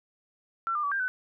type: tone with pitch steps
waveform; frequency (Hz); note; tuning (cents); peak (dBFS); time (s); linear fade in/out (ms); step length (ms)
sine; 1349 / 1201 / 1146 / 1592 / 1507; E6 / D6 / D6 / G6 / F#6; +40 / +38 / -43 / +26 / +31; -26; 0.67-1.08; 0; 82
effects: none